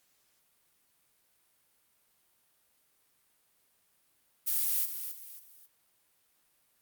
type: noise with echo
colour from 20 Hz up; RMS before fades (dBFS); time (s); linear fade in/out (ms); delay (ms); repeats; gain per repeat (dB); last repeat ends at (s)
violet; -29; 4.46-4.86; 20; 270; 3; -9; 5.67
effects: white hiss -71 dBFS RMS until 6.81 s + Opus 48 kbps